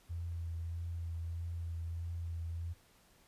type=tone with vibrato; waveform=sine; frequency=84.1 Hz; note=E2; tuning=35 cents sharp; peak=-37 dBFS; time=0.09-2.74 s; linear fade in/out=20 ms; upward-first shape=triangle; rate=1.6 Hz; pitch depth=24 cents each way; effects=pink hiss -66 dBFS RMS until 3.27 s + resampled to 32000 Hz